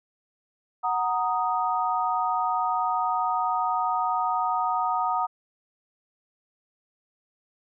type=chord; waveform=sine; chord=D# minor; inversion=first; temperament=equal; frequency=740 / 932.3 / 1244.5 Hz; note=F#5 / A#5 / D#6; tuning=0 / 0 / 0 cents; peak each=-27 dBFS; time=0.83-5.27 s; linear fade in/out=20 ms; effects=none